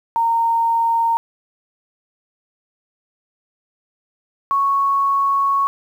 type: tone pair in turn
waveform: sine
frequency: 921 / 1107.5 Hz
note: A#5 / C#6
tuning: -21 / -2 cents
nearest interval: minor third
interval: 319 cents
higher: second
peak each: -14 dBFS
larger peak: neither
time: 0.16-1.17 / 4.51-5.67 s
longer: second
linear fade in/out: 0 ms
effects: 8-bit

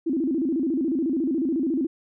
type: tone with vibrato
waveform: sine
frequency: 293.7 Hz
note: D4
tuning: in tune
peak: -21 dBFS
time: 0.06-1.87 s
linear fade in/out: 10 ms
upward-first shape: square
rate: 14 Hz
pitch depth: 200 cents each way
effects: none

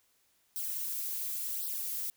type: noise with flanger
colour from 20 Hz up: violet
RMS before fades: -36 dBFS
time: 0.56-2.1 s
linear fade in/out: 0 ms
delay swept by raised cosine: 0.21 to 4.71 ms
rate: 0.92 Hz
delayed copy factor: +0.8
effects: white hiss -71 dBFS RMS until 2.16 s

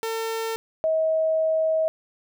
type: tone pair in turn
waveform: sawtooth / sine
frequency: 450 / 637.8 Hz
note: A4 / D#5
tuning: +39 / +43 cents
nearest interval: tritone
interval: 604 cents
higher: second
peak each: -22 / -19 dBFS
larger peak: second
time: 0.03-0.56 / 0.84-1.88 s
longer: second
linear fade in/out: 0 ms
effects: none

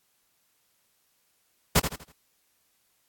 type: noise with echo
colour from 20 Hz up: pink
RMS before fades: -19 dBFS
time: 1.75-1.8 s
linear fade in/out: 10 ms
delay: 81 ms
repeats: 4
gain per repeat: -9 dB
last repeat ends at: 2.124 s
effects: white hiss -70 dBFS RMS until 3.08 s + AAC 64 kbps

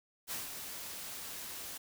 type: noise with ADSR envelope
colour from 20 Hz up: white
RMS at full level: -38 dBFS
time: 0.27-1.78 s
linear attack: 47 ms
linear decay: 150 ms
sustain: -6 dB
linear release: 10 ms
effects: none

